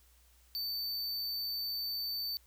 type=tone; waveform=square; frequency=4556 Hz; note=C#8; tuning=47 cents sharp; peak=-35 dBFS; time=0.55-2.37 s; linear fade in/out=0 ms; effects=added 60 Hz sine -63 dBFS peak until 2.46 s + white hiss -67 dBFS RMS until 2.46 s